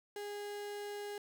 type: tone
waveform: 35% pulse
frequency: 410.8 Hz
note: G#4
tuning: 19 cents flat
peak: -39 dBFS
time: 0.16-1.18 s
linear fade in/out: 2 ms
effects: none